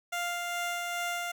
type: tone with tremolo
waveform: 15% pulse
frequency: 698.5 Hz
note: F5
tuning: in tune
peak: -24 dBFS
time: 0.12-1.32 s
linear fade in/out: 10 ms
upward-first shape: sine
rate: 2.4 Hz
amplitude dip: 25%
effects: none